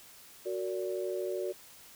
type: chord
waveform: sine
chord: Gb augmented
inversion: none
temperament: just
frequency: 370 / 462.5 / 578.1 Hz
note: Gb4 / Bb4 / D5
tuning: 0 / -14 / -27 cents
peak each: -34 / -39 / -37 dBFS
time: 0.45-1.53 s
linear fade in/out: 20 ms
effects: white hiss -54 dBFS RMS until 1.95 s